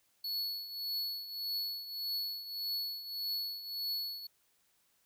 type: tone with tremolo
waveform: square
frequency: 4401 Hz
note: C#8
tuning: 13 cents flat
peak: -33 dBFS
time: 0.24-4.27 s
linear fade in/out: 5 ms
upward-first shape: triangle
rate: 1.7 Hz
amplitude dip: 75%
effects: white hiss -73 dBFS RMS until 5.05 s

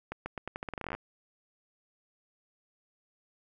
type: accelerating click train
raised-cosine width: 0.5 ms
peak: -21 dBFS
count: 18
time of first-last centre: 0.12-0.95 s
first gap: 140 ms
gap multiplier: 0.84
effects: none

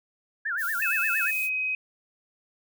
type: tone with vibrato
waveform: sine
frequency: 1582 Hz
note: G6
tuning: 15 cents sharp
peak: -26 dBFS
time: 0.45-1.31 s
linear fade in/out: 10 ms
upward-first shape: sine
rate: 8.6 Hz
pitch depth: 240 cents each way
type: noise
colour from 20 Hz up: violet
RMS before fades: -36 dBFS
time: 0.57-1.5 s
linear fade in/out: 50 ms
type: tone with pitch glide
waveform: sine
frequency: 2593 to 2525 Hz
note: E7 to D#7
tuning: -29 to +25 cents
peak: -25 dBFS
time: 0.82-1.75 s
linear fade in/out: 2 ms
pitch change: -46 cents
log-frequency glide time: 1.11-1.37 s
effects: none

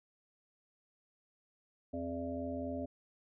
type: harmonic tone with a mistuned harmonic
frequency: 84 Hz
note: E2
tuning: 33 cents sharp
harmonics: 1 / 3 / 5 / 7 / 8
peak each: -45 / -39 / -48 / -42 / -46 dBFS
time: 1.93-2.86 s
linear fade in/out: 10 ms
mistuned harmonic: 3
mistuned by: +77 cents
effects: none

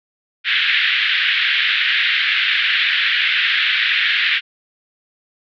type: band-pass noise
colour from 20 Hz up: pink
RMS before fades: -17 dBFS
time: 0.44-4.41 s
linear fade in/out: 50 ms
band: 1600 to 3700 Hz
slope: 48 dB/octave
effects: none

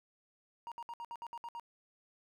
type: tone bursts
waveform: triangle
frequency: 940 Hz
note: A#5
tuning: 14 cents sharp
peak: -39 dBFS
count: 9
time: 0.67-1.597 s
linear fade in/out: 0 ms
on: 47 ms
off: 63 ms
effects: none

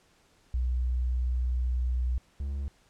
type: tone pair in turn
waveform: sine / triangle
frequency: 61.9 / 69.48 Hz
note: B1 / C#2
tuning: +5 / +5 cents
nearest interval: major second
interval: 200 cents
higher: second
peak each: -25 / -28 dBFS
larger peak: first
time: 0.54-2.18 / 2.4-2.68 s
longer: first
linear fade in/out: 0 ms
effects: pink hiss -64 dBFS RMS until 2.89 s + low-pass 9000 Hz 12 dB/octave

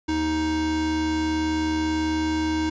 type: tone pair together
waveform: square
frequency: 78.2 / 313.1 Hz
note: D#2 / D#4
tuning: +9 / +11 cents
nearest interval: 2 octaves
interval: 2402 cents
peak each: -32 / -23 dBFS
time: 0.08-2.7 s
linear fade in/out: 10 ms
effects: resampled to 16000 Hz

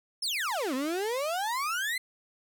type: exponential two-way sweep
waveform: 35% pulse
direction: down then up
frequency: 5460 to 249.4 to 2092 Hz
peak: -27 dBFS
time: 0.22-1.98 s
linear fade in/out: 5 ms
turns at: 0.74 s
effects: none

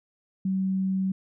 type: tone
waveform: sine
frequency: 190.2 Hz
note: F#3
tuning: 48 cents sharp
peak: -23 dBFS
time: 0.45-1.12 s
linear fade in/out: 5 ms
effects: none

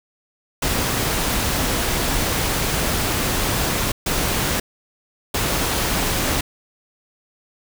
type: noise bursts at uneven times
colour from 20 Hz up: pink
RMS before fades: -21 dBFS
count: 3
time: 0.62-3.92 / 4.06-4.6 / 5.34-6.41 s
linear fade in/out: 5 ms
effects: none

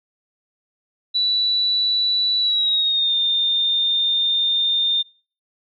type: tone with pitch glide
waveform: sine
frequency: 3951 to 3623 Hz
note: B7 to A7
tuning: 0 to +50 cents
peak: -16 dBFS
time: 1.14-5.03 s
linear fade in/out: 20 ms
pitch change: -150 cents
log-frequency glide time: 2.4-3.14 s
effects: noise-tail reverb RT60 0.4 s tail -23 dB re dry

